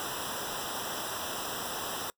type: noise with comb filter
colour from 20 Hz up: pink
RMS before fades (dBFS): -36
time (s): 0-2.1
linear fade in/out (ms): 0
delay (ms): 0.45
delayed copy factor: -0.95
effects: noise-tail reverb RT60 0.1 s tail -24 dB re dry